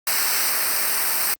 white noise with comb filter, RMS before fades -21 dBFS, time 0.07-1.34 s, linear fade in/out 2 ms, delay 0.29 ms, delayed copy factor -0.8, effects Opus 48 kbps

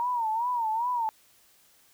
sine tone with vibrato, 930 Hz, A#5, 4 cents flat, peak -25 dBFS, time 0-1.09 s, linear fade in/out 0 ms, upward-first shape sine, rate 2.5 Hz, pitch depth 120 cents each way, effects white hiss -61 dBFS RMS until 1.93 s

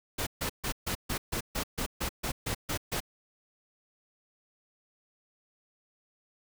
pink noise bursts, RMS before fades -32 dBFS, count 13, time 0.18-3.004 s, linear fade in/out 10 ms, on 88 ms, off 140 ms, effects none

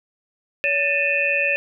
sine tone cluster, 566 / 1781 / 2490 / 2655 Hz, C#5 / A6 / D#7 / E7, +36 / +21 / +1 / +12 cents, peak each -25 / -25 / -21 / -23 dBFS, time 0.64-1.56 s, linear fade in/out 0 ms, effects none

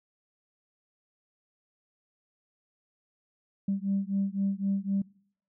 sine beating tone pair, 194.9 / 198.8 Hz, G3 / G3, -10 / +25 cents, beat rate 3.9 Hz, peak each -29 dBFS, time 3.68-5.02 s, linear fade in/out 5 ms, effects noise-tail reverb RT60 0.6 s tail -24 dB re dry + tanh soft clip ceiling -20 dBFS

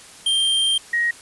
square / sine tone pair in turn, 3171 / 1885.5 Hz, G7 / A#6, +19 / +19 cents, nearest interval major sixth, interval 900 cents, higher first, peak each -17 dBFS, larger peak neither, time 0.26-0.78 / 0.93-1.11 s, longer first, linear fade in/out 5 ms, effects white hiss -43 dBFS RMS until 1.21 s + resampled to 24000 Hz

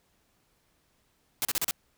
white noise bursts, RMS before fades -28 dBFS, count 5, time 1.42-1.71 s, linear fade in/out 0 ms, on 30 ms, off 35 ms, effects pink hiss -70 dBFS RMS until 1.97 s

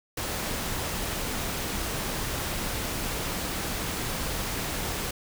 pink noise, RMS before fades -31 dBFS, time 0.17-5.11 s, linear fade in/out 5 ms, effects none

